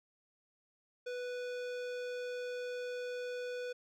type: tone with hard clipping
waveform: sine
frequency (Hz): 493.9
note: B4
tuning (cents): 0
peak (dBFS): -40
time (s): 1.06-3.73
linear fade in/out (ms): 10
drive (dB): 17
effects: none